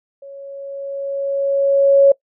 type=tone with level ramp; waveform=sine; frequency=554.4 Hz; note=C#5; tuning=in tune; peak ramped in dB=-33 to -5 dBFS; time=0.22-2.12 s; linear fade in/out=5 ms; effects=noise-tail reverb RT60 0.1 s tail -22 dB re dry